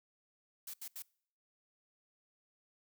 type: noise bursts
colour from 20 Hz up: blue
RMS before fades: -45 dBFS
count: 3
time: 0.67-1.023 s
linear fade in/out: 5 ms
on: 67 ms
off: 76 ms
effects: noise-tail reverb RT60 0.6 s tail -25 dB re dry